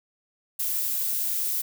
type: noise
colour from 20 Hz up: violet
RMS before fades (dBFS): -27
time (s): 0.59-1.62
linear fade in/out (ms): 10
effects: none